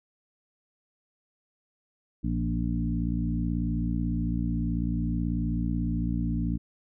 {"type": "harmonic tone with a mistuned harmonic", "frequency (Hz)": 58.27, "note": "A#1", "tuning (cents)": 0, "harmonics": [1, 2, 3, 4, 5], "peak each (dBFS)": [-30, -33, -31, -32, -34], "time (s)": [2.23, 6.58], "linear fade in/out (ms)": 20, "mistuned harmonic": 3, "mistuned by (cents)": -23, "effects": []}